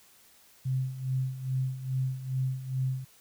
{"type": "tone with tremolo", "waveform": "sine", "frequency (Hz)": 130.7, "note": "C3", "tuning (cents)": -1, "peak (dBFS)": -25, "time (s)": [0.65, 3.05], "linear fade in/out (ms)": 10, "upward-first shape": "sine", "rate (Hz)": 2.4, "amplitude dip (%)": 75, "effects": ["white hiss -59 dBFS RMS until 3.2 s"]}